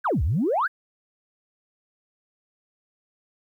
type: exponential two-way sweep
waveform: sine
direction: down then up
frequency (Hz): 1737 to 62 to 1737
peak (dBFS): -19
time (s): 0.04-0.68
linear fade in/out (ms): 20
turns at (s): 0.23
effects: tanh soft clip ceiling -15 dBFS + 10-bit